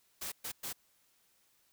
white noise bursts at uneven times, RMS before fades -40 dBFS, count 3, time 0.21-0.32 / 0.44-0.52 / 0.63-0.73 s, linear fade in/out 10 ms, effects white hiss -71 dBFS RMS until 1.72 s

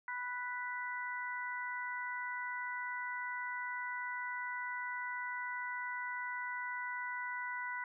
harmonic tone, 493.9 Hz, B4, in tune, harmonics 2 / 3 / 4, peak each -42 / -42 / -42 dBFS, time 0.08-7.84 s, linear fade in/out 2 ms, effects none

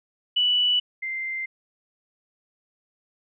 sine tone pair in turn, 2960 / 2087 Hz, F#7 / C7, 0 / -5 cents, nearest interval tritone, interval 605 cents, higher first, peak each -18 / -27 dBFS, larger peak first, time 0.36-0.8 / 1.02-1.46 s, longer neither, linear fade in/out 10 ms, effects none

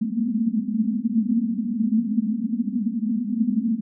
white band-pass noise, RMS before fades -23 dBFS, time 0.01-3.81 s, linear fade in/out 10 ms, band 210 to 240 Hz, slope 96 dB/octave, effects none

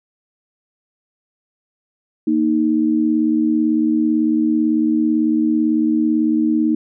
sine tone pair together, 233.1 / 311.1 Hz, A#3 / D#4, 0 / 0 cents, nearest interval perfect fourth, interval 500 cents, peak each -18 / -15 dBFS, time 2.27-6.75 s, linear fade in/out 5 ms, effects none

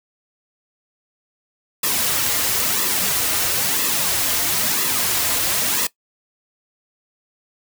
white noise with flanger, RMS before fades -20 dBFS, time 1.83-5.87 s, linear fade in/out 5 ms, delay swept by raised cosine 1.3 to 5.4 ms, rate 1 Hz, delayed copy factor -0.65, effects noise-tail reverb RT60 0.1 s tail -19 dB re dry

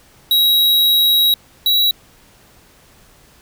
square tone pair in turn, 3845 / 3892 Hz, B7 / B7, -47 / -26 cents, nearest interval unison, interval 21 cents, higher second, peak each -11 / -12 dBFS, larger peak first, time 0.31-1.34 / 1.66-1.91 s, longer first, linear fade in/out 2 ms, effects pink hiss -49 dBFS RMS until 3.41 s

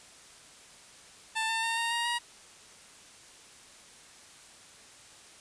15% pulse tone with pitch steps, 888 / 900.4 / 913 / 925.7 / 938.6 / 951.7 Hz, A5 / A5 / A#5 / A#5 / A#5 / A#5, +16 / +40 / -36 / -12 / +12 / +36 cents, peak -22 dBFS, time 1.35-2.19 s, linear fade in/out 20 ms, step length 140 ms, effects white hiss -53 dBFS RMS until 5.4 s + resampled to 22050 Hz

